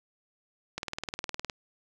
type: click train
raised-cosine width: 0.2 ms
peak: -16 dBFS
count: 15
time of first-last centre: 0.78-1.498 s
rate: 19.5 Hz
effects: none